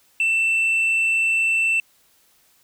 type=tone; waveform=sine; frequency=2672 Hz; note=E7; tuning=23 cents sharp; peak=-14 dBFS; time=0.2-1.8 s; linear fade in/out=2 ms; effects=tanh soft clip ceiling -16 dBFS + white hiss -59 dBFS RMS until 2.63 s